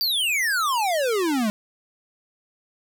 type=exponential sweep; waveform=square; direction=down; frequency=4746 to 202.3 Hz; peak=-21 dBFS; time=0.01-1.5 s; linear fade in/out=0 ms; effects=none